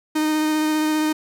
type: tone with vibrato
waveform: 45% pulse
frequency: 308.5 Hz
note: D#4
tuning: 15 cents flat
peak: -18 dBFS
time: 0.15-1.13 s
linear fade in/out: 10 ms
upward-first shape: sine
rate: 15 Hz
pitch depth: 11 cents each way
effects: none